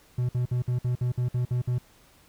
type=tone bursts; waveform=triangle; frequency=123.6 Hz; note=B2; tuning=2 cents sharp; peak=-21 dBFS; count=10; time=0.18-1.784 s; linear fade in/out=5 ms; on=110 ms; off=56 ms; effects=pink hiss -58 dBFS RMS until 2.28 s